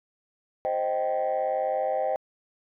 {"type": "chord", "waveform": "sine", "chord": "C minor", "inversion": "none", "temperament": "equal with one note detuned", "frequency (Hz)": [523.3, 622.3, 778.1], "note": ["C5", "Eb5", "G5"], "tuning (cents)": [0, 0, -13], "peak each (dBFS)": -27, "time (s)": [0.65, 2.16], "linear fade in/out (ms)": 0, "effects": ["tanh soft clip ceiling -19 dBFS"]}